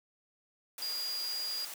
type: tone in noise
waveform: sine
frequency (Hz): 4841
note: D#8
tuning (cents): -48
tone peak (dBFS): -34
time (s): 0.82-1.65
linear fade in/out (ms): 2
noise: white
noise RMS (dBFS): -43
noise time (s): 0.78-1.74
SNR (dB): +6
effects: high-pass 400 Hz 12 dB/octave